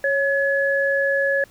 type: tone pair together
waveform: sine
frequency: 552 / 1699.7 Hz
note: C#5 / G#6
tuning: -7 / +40 cents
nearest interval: octave + perfect fifth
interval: 1947 cents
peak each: -20 / -20 dBFS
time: 0.04-1.44 s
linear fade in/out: 2 ms
effects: pink hiss -52 dBFS RMS until 1.5 s